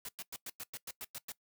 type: noise bursts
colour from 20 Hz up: white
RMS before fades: -43 dBFS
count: 10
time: 0.05-1.32 s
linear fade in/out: 2 ms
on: 37 ms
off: 100 ms
effects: noise-tail reverb RT60 0.1 s tail -20 dB re dry